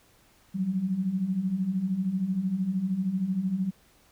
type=beating tone pair; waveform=sine; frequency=178.2 / 191.2 Hz; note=F3 / G3; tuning=+35 / -43 cents; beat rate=13 Hz; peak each=-32 / -26 dBFS; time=0.54-3.71 s; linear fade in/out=20 ms; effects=pink hiss -61 dBFS RMS until 4.11 s